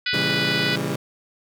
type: harmonic tone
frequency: 493.9 Hz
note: B4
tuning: in tune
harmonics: 3 / 4 / 5 / 6 / 7 / 8 / 9 / 10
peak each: -27 / -28 / -29 / -30 / -30 / -31 / -32 / -32 dBFS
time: 0.06-0.76 s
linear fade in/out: 5 ms
type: chord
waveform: 20% pulse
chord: A# diminished seventh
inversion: none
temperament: just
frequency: 116.54 / 139.85 / 167.82 / 201.4 Hz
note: A#2 / C#3 / E3 / G3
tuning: 0 / +16 / +31 / +47 cents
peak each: -28 / -23 / -24 / -24 dBFS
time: 0.13-0.96 s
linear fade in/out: 5 ms
effects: none